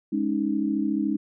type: chord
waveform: sine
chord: Ab suspended fourth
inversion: none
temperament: equal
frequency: 207.7 / 277.2 / 311.1 Hz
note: Ab3 / Db4 / Eb4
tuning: 0 / 0 / 0 cents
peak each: -27 / -27 / -26 dBFS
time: 0.12-1.17 s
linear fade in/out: 10 ms
effects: none